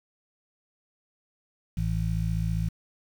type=harmonic tone; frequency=55 Hz; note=A1; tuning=in tune; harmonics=1 / 2 / 3; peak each=-29 / -29 / -29 dBFS; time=1.77-2.69 s; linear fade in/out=5 ms; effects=8-bit